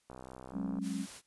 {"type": "click train", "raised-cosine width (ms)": 1, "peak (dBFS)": -33, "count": 45, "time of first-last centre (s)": [0.1, 0.786], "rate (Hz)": 64.1}
{"type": "chord", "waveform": "sine", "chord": "F# suspended second", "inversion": "none", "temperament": "equal with one note detuned", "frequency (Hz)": [185, 207.7, 272.3], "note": ["F#3", "G#3", "C#4"], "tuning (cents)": [0, 0, -31], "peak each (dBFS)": -38, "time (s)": [0.52, 1.07], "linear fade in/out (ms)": 50}
{"type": "noise", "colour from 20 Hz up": "white", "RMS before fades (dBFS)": -48, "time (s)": [0.81, 1.22], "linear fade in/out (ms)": 50}
{"effects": ["white hiss -74 dBFS RMS until 1.26 s", "resampled to 24000 Hz"]}